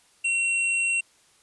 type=tone with tanh clipping; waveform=sine; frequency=2731 Hz; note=F7; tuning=39 cents flat; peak=-23 dBFS; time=0.24-1.01 s; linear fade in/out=10 ms; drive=17 dB; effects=white hiss -60 dBFS RMS until 1.42 s + resampled to 24000 Hz